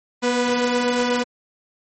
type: tone pair together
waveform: sawtooth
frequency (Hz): 242.8 / 493.9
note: B3 / B4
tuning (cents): -29 / 0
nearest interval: octave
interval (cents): 1229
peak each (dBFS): -17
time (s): 0.22-1.24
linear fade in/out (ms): 20
effects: MP3 32 kbps